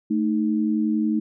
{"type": "tone pair together", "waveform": "sine", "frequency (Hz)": [220, 311.1], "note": ["A3", "D#4"], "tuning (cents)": [0, 0], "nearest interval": "tritone", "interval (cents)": 600, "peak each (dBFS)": [-21, -23], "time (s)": [0.1, 1.2], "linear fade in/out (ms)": 10, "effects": []}